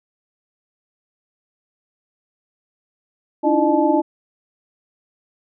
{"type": "tone cluster", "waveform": "sine", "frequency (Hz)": [290.6, 316, 335.2, 607, 866], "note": ["D4", "D#4", "E4", "D#5", "A5"], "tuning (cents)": [-18, 27, 29, -43, -28], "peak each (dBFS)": -20, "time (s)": [3.43, 4.02], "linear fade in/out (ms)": 20, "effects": []}